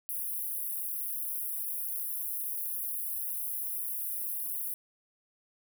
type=high-pass noise; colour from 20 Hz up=white; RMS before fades=-35 dBFS; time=0.09-4.74 s; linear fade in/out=0 ms; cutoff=10000 Hz; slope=96 dB/octave; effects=none